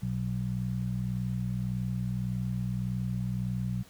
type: harmonic tone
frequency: 61.74 Hz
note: B1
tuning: in tune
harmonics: 1 / 2 / 3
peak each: -41 / -31 / -33 dBFS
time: 0.02-3.83 s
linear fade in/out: 10 ms
effects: pink hiss -56 dBFS RMS until 3.89 s